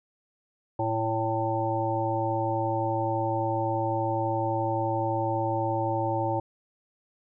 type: harmonic tone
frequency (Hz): 111.8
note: A2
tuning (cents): +28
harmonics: 1 / 3 / 5 / 7 / 8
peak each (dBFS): -31 / -31 / -31 / -31 / -31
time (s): 0.79-6.4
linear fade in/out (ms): 5
effects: none